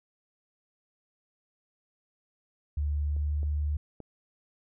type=tone with pitch glide; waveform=sine; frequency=73.4 to 74.12 Hz; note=D2 to D2; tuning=0 to +17 cents; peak=-26 dBFS; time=2.77-3.77 s; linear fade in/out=5 ms; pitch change=+17 cents; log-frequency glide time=3.03-3.33 s
type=clicks; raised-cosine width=2 ms; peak=-38 / -33 / -29 dBFS; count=3; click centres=3.165 / 3.431 / 4.003 s
effects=none